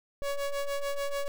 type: ring-modulated tone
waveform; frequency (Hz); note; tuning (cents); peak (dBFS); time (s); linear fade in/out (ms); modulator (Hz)
square; 280.6; C#4; +21; -27; 0.22-1.28; 0; 284
effects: none